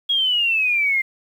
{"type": "exponential sweep", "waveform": "sine", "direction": "down", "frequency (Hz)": [3322, 2093], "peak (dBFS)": -16, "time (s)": [0.09, 1.02], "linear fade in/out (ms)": 10, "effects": ["8-bit"]}